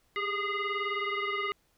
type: tone with frequency modulation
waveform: sine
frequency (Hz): 420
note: G#4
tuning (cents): +19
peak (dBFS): -29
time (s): 0.16-1.52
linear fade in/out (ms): 0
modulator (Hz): 821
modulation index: 2.8
effects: pink hiss -70 dBFS RMS until 1.77 s